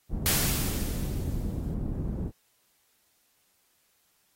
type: low-pass noise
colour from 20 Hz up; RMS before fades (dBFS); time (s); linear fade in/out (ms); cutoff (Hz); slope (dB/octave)
pink; -31; 0.09-2.32; 50; 250; 12
type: noise with exponential decay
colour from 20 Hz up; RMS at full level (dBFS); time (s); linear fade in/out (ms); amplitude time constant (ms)
white; -24; 0.26-1.74; 0; 320
effects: white hiss -69 dBFS RMS until 4.35 s + AAC 48 kbps